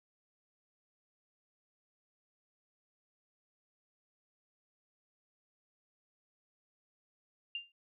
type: tone with exponential decay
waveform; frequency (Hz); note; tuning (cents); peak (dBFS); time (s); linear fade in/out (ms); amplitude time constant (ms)
sine; 2794; F7; 0; -33; 7.55-7.72; 2; 36
effects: none